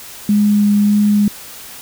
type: tone with vibrato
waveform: sine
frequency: 206.5 Hz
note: G#3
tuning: 10 cents flat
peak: -9 dBFS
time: 0.29-1.28 s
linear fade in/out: 2 ms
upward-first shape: sine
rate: 1.7 Hz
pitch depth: 10 cents each way
effects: white hiss -34 dBFS RMS until 1.81 s